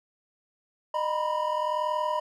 triangle tone cluster, 612 / 959 / 1000 Hz, D#5 / A#5 / B5, -29 / +49 / +21 cents, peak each -28 dBFS, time 0.94-2.2 s, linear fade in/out 5 ms, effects none

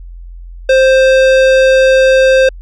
sine tone with sample-and-hold, 526 Hz, C5, 9 cents sharp, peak -4 dBFS, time 0.69-2.49 s, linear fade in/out 5 ms, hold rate 2100 Hz, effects added 43 Hz sine -27 dBFS peak until 2.61 s + low-pass 4000 Hz 12 dB/octave

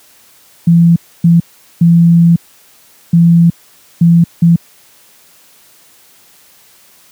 sine tone bursts at uneven times, 169.1 Hz, E3, 44 cents sharp, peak -3 dBFS, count 6, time 0.67-0.96 / 1.24-1.4 / 1.81-2.36 / 3.13-3.5 / 4.01-4.24 / 4.42-4.56 s, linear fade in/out 5 ms, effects white hiss -45 dBFS RMS until 7.11 s + high-pass 80 Hz 12 dB/octave

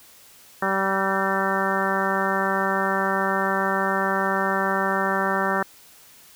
harmonic tone with a mistuned harmonic, 193.2 Hz, G3, 25 cents flat, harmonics 1 / 2 / 3 / 4 / 5 / 6 / 7 / 8 / 9, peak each -29 / -29 / -29 / -29 / -29 / -29 / -29 / -29 / -29 dBFS, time 0.62-5.63 s, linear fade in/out 5 ms, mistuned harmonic 9, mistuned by +59 cents, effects white hiss -50 dBFS RMS until 6.35 s

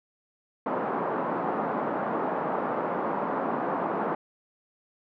white band-pass noise, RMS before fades -29 dBFS, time 0.66-4.15 s, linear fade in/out 2 ms, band 180 to 1100 Hz, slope 24 dB/octave, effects none

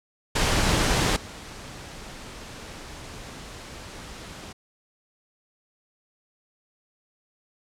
pink noise with level steps, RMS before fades -22 / -40 dBFS, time 0.35-4.53 s, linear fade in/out 10 ms, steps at 1.16 s, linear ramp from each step 5 ms, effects low-pass 8000 Hz 12 dB/octave

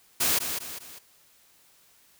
white noise with echo, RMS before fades -24 dBFS, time 0.2-0.39 s, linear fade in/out 10 ms, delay 200 ms, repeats 3, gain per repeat -7 dB, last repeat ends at 0.99 s, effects white hiss -60 dBFS RMS until 2.19 s

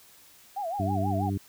sine tone with vibrato, 735 Hz, F#5, 12 cents flat, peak -29 dBFS, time 0.56-1.3 s, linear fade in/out 10 ms, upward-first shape sine, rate 6.2 Hz, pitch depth 210 cents each way
harmonic tone, 98 Hz, G2, in tune, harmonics 1 / 2 / 3 / 4, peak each -28 / -32 / -33 / -40 dBFS, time 0.79-1.38 s, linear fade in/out 10 ms
effects white hiss -55 dBFS RMS until 1.48 s

